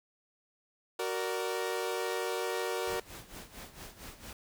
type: chord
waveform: sawtooth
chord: Gb augmented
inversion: none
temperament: equal with one note detuned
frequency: 373.4 / 466.2 / 587.3 Hz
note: Gb4 / Bb4 / D5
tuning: +16 / 0 / 0 cents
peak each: -32 / -31 / -36 dBFS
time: 0.99-3 s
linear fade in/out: 5 ms
type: noise with tremolo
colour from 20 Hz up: pink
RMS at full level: -45 dBFS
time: 2.87-4.33 s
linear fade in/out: 2 ms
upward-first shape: sine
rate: 4.4 Hz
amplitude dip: 75%
effects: none